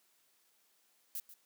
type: noise with echo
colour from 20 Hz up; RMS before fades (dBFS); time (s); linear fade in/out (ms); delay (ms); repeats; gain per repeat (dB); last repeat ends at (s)
violet; -40; 1.15-1.2; 2; 140; 1; -14; 1.34
effects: white hiss -72 dBFS RMS until 1.45 s + high-pass 200 Hz 12 dB/octave